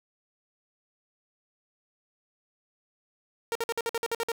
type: tone bursts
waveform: sawtooth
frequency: 462.1 Hz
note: A#4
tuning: 15 cents flat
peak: -23 dBFS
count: 10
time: 3.52-4.318 s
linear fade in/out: 0 ms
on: 33 ms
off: 52 ms
effects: none